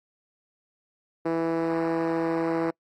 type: tone with band-pass filter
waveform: 5% pulse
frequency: 164.81 Hz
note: E3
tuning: in tune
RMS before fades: -26 dBFS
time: 1.25-2.71 s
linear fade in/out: 10 ms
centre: 370 Hz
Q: 2.1
effects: noise-tail reverb RT60 0.1 s tail -26 dB re dry + AAC 48 kbps